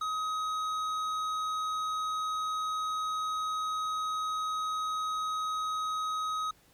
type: tone with tanh clipping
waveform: sine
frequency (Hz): 1264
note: D#6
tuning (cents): +27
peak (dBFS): -32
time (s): 0.01-6.51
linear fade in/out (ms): 5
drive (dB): 11
effects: pink hiss -63 dBFS RMS until 6.73 s